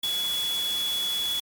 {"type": "tone in noise", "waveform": "sine", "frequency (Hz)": 3391, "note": "G#7", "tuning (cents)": 35, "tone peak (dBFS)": -25, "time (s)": [0.03, 1.4], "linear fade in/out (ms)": 5, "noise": "white", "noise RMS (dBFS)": -35, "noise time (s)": [0.03, 1.4], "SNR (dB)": 7, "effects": ["MP3 96 kbps"]}